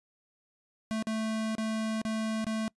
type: tone with dropouts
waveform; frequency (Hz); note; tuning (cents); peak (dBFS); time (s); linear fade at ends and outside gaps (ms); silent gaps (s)
square; 220; A3; 0; -30; 0.91-2.68; 0; 1.025-1.07 / 1.552-1.582 / 2.016-2.051 / 2.444-2.467
effects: noise-tail reverb RT60 0.1 s tail -25 dB re dry + resampled to 24000 Hz

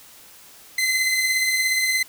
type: beating tone pair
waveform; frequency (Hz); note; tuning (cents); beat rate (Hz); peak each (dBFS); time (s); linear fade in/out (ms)
sawtooth; 2035 / 2052; C7 / C7; -49 / -34; 17; -25 / -16; 0.78-2.03; 5
effects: white hiss -47 dBFS RMS until 2.08 s

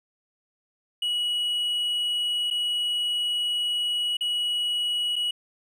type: tone with dropouts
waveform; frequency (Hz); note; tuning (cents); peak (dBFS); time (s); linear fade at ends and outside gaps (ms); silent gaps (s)
triangle; 2920; F#7; -24; -22; 1.02-5.31; 5; 2.503-2.509 / 4.17-4.208 / 5.158-5.162
effects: none

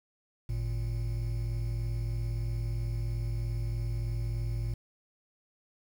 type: tone pair together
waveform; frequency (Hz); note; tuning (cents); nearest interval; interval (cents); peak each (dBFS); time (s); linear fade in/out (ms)
triangle; 51.75 / 114.9; G#1 / A#2; -5 / -25; octave + major second; 1380; -31 / -30; 0.49-4.74; 5
effects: 9-bit

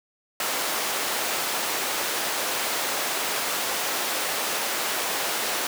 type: high-pass noise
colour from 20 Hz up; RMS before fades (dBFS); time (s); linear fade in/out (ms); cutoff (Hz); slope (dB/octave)
pink; -27; 0.4-5.67; 2; 510; 12
effects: none

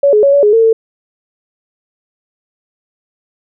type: tone with pitch steps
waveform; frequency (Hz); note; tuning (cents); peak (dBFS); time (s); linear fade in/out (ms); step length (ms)
sine; 563 / 422.7 / 558 / 568 / 417.3 / 452.8 / 448.7; C#5 / G#4 / C#5 / C#5 / G#4 / A4 / A4; +27 / +31 / +11 / +42 / +8 / +50 / +34; -5; 0.03-0.73; 5; 100
effects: none

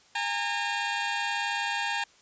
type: tone pair together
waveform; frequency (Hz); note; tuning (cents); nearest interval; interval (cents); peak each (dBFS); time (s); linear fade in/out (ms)
15% pulse; 814.4 / 913; G#5 / A#5; -34 / -36; major second; 198; -24; 0.15-2.04; 5
effects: white hiss -59 dBFS RMS until 2.21 s + resampled to 16000 Hz

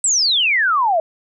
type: exponential sweep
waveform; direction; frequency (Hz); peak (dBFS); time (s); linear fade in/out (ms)
sine; down; 8160 to 622.3; -13; 0.04-1; 2
effects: none

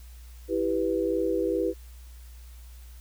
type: chord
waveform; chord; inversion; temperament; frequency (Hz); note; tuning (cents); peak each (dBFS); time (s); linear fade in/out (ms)
sine; E minor; none; equal; 329.6 / 392 / 493.9; E4 / G4 / B4; 0 / 0 / 0; -28; 0.48-1.74; 50
effects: added 60 Hz sine -43 dBFS peak until 3 s + white hiss -57 dBFS RMS until 3 s

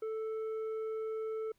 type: tone with tanh clipping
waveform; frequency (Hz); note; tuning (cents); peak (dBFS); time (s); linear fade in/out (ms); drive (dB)
triangle; 440; A4; 0; -36; 0.02-1.52; 5; 10
effects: pink hiss -75 dBFS RMS until 1.58 s

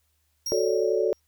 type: tone with exponential decay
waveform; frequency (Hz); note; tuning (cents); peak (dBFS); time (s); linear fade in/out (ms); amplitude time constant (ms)
45% pulse; 5610; F8; +7; -27; 0.46-1.2; 5; 160
type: chord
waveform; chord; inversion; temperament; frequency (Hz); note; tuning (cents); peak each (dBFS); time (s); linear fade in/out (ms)
sine; D major seventh; first; equal; 370 / 440 / 554.4 / 587.3; F#4 / A4 / C#5 / D5; 0 / 0 / 0 / 0; -26 / -24 / -29 / -29; 0.52-1.13; 0
effects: added 76 Hz sine -70 dBFS peak until 1.27 s + white hiss -72 dBFS RMS until 1.27 s

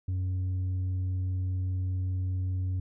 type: tone with tanh clipping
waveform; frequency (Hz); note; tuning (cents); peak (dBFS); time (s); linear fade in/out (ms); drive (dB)
sine; 92.5; F#2; 0; -28; 0.08-2.8; 5; 3
effects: none

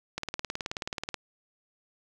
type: click train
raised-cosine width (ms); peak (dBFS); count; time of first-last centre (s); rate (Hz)
0.2; -15; 19; 0.18-1.143; 18.7
effects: none

